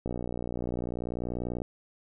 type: click train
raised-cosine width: 2 ms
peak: -20 dBFS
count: 95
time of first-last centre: 0.06-1.619 s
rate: 60.3 Hz
effects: none

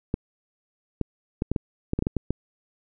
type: clicks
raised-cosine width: 3 ms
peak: -11 dBFS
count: 11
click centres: 0.141 / 1.013 / 1.421 / 1.516 / 1.562 / 1.934 / 1.99 / 2.024 / 2.069 / 2.167 / 2.306 s
effects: none

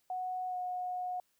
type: tone with pitch glide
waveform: sine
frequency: 737 to 726.9 Hz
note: F#5 to F#5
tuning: -7 to -31 cents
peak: -34 dBFS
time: 0.1-1.2 s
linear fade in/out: 2 ms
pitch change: -24 cents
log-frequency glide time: 0.48-0.56 s
effects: white hiss -75 dBFS RMS until 1.39 s

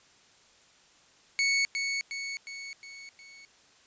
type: tone with echo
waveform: sawtooth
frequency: 2217 Hz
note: C#7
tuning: in tune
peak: -20 dBFS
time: 1.39-1.65 s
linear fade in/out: 0 ms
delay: 360 ms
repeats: 5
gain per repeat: -5 dB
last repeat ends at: 3.45 s
effects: white hiss -60 dBFS RMS until 3.86 s + resampled to 16000 Hz

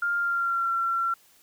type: tone with pitch glide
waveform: sine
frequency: 1401 to 1360.3 Hz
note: F6 to F6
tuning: +5 to -46 cents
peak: -23 dBFS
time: 0.02-1.14 s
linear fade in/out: 5 ms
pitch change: -51 cents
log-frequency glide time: 0.17-0.71 s
effects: white hiss -59 dBFS RMS until 1.42 s

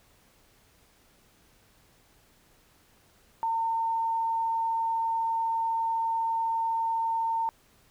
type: tone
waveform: sine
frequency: 908 Hz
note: A#5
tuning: 46 cents flat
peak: -25 dBFS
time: 3.43-7.49 s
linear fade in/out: 0 ms
effects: pink hiss -62 dBFS RMS until 7.9 s

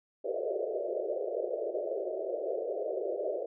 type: band-pass noise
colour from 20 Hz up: white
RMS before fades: -34 dBFS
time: 0.24-3.46 s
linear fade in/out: 5 ms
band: 360 to 650 Hz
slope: 96 dB/octave
effects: none

